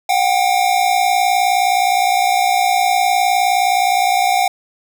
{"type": "tone pair together", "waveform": "square", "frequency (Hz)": [724.5, 784], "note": ["F#5", "G5"], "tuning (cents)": [-37, 0], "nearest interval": "minor second", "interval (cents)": 137, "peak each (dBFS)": -16, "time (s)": [0.09, 4.48], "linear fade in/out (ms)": 5, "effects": ["8-bit"]}